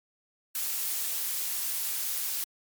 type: noise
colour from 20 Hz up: blue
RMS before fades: -31 dBFS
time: 0.55-2.44 s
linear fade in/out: 2 ms
effects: MP3 96 kbps